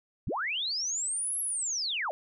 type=linear two-way sweep; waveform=sine; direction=up then down; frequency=32.7 to 11330 to 523 Hz; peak=-29 dBFS; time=0.27-2.11 s; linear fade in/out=0 ms; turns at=1.4 s; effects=none